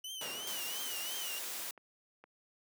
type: tone with vibrato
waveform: sawtooth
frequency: 2960 Hz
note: F#7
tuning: in tune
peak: -38 dBFS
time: 0.04-1.39 s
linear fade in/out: 5 ms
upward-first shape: triangle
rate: 2.9 Hz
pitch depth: 130 cents each way
type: noise with exponential decay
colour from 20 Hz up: pink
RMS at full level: -40 dBFS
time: 0.21-1.69 s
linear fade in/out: 2 ms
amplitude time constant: 320 ms
type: noise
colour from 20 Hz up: white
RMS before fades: -41 dBFS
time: 0.47-1.71 s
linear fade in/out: 2 ms
type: clicks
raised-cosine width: 0.5 ms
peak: -39 dBFS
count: 3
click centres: 1.348 / 1.777 / 2.24 s
effects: high-pass 300 Hz 12 dB/octave